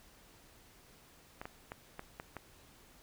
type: clicks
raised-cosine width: 0.5 ms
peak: -27 dBFS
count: 6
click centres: 1.415 / 1.455 / 1.719 / 1.994 / 2.199 / 2.367 s
effects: pink hiss -61 dBFS RMS until 3.02 s